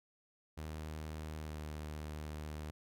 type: tone with pitch glide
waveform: sawtooth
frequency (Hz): 77.6 to 76.18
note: D#2 to D#2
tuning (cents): -4 to -36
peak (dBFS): -38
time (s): 0.57-2.71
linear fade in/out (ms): 10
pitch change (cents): -32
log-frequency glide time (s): 1.4-1.58
effects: none